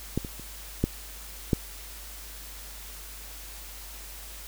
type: clicks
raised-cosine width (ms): 3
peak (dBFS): -12 / -23 / -29 / -9 / -8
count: 5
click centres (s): 0.176 / 0.248 / 0.397 / 0.84 / 1.532
effects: added 50 Hz sine -44 dBFS peak until 4.47 s + white hiss -44 dBFS RMS until 4.47 s